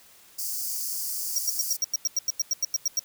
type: high-pass noise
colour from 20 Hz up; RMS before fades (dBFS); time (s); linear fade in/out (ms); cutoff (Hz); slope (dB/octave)
white; -31; 0.38-1.77; 10; 4600; 96
type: tone bursts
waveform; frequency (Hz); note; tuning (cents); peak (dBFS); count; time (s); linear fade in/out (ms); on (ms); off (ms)
square; 5650; F8; +19; -22; 15; 1.36-2.994; 2; 24; 91
effects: white hiss -54 dBFS RMS until 3.04 s